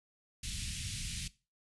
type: band-stop noise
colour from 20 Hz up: pink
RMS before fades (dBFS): -39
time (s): 0.43-1.28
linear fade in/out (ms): 5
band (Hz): 170 to 2500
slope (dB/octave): 24
effects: noise-tail reverb RT60 0.3 s tail -19 dB re dry + resampled to 24000 Hz